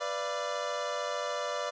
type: chord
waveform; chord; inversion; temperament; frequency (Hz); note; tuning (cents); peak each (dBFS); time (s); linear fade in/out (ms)
25% pulse; B diminished; none; equal with one note detuned; 493.9 / 587.3 / 682.5; B4 / D5 / F5; 0 / 0 / -40; -34 / -30 / -35; 0-1.71; 20
effects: resampled to 16000 Hz